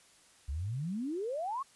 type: exponential sweep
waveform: sine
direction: up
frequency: 63.9 to 1144 Hz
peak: -33 dBFS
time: 0.48-1.63 s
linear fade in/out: 10 ms
effects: white hiss -62 dBFS RMS until 1.75 s + resampled to 24000 Hz